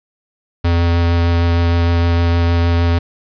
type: tone with vibrato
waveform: square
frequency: 85.3 Hz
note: F2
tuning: 40 cents flat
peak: -12 dBFS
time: 0.64-2.99 s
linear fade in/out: 10 ms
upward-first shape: triangle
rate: 6.5 Hz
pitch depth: 12 cents each way
effects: resampled to 11025 Hz + 7-bit